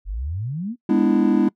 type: exponential sweep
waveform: sine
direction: up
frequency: 42.47 to 257.1 Hz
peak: -24 dBFS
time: 0.05-0.76 s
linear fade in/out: 50 ms
type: chord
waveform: triangle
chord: E dominant seventh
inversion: first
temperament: just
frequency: 206 / 247.2 / 296.7 / 329.6 Hz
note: G#3 / B3 / D4 / E4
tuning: -14 / +2 / +18 / 0 cents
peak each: -18 dBFS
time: 0.89-1.49 s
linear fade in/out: 5 ms
effects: noise-tail reverb RT60 0.1 s tail -22 dB re dry